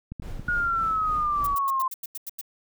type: clicks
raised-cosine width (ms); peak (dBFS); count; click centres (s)
5; -22; 4; 0.12 / 0.198 / 0.396 / 0.486
type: noise with tremolo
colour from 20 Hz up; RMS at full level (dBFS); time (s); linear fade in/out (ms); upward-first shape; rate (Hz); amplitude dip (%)
brown; -34; 0.22-1.55; 2; triangle; 3.5; 60
type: exponential sweep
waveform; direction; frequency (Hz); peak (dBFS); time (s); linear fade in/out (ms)
sine; down; 1447 to 1040; -22; 0.48-1.88; 5
type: noise bursts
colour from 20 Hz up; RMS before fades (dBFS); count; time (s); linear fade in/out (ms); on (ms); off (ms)
violet; -34; 9; 1.44-2.413; 5; 29; 89
effects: none